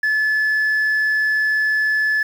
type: tone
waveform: sine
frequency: 1727 Hz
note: A6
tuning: 33 cents flat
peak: -13 dBFS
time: 0.03-2.23 s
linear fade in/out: 5 ms
effects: tanh soft clip ceiling -14 dBFS + 7-bit